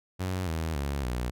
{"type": "tone with pitch steps", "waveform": "sawtooth", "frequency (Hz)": [92.7, 80.7, 70.25, 61.16], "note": ["F#2", "E2", "C#2", "B1"], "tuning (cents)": [4, -36, 24, -16], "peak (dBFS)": -25, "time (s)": [0.19, 1.31], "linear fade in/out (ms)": 20, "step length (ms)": 280, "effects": []}